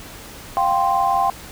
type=chord; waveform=sine; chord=F suspended second; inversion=none; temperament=equal; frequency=698.5 / 784 / 1046.5 Hz; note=F5 / G5 / C6; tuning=0 / 0 / 0 cents; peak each=-22 / -18 / -20 dBFS; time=0.57-1.3 s; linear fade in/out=0 ms; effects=pink hiss -38 dBFS RMS until 1.51 s